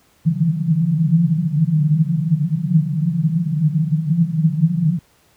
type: band-pass noise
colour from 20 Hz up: pink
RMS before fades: -17 dBFS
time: 0.25-4.99 s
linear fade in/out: 5 ms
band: 150 to 170 Hz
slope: 96 dB/octave
effects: pink hiss -56 dBFS RMS until 5.36 s + high-pass 60 Hz 12 dB/octave